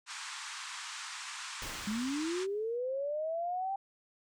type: band-pass noise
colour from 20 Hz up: pink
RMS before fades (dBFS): -43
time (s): 0.06-2.47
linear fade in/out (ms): 50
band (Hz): 950 to 8700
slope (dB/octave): 48
type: noise with exponential decay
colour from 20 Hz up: pink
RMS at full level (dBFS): -42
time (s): 1.62-2.77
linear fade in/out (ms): 1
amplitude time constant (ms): 250
type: linear sweep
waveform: sine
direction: up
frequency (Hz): 201.5 to 791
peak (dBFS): -32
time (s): 1.87-3.76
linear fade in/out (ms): 5
effects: none